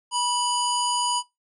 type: harmonic tone with a mistuned harmonic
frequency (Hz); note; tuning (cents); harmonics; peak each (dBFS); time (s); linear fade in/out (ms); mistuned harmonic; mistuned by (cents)
971; B5; -30; 1 / 3 / 5 / 7 / 9 / 10; -24 / -29 / -31 / -32 / -34 / -34; 0.11-1.23; 50; 3; +35
effects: noise-tail reverb RT60 0.2 s tail -22 dB re dry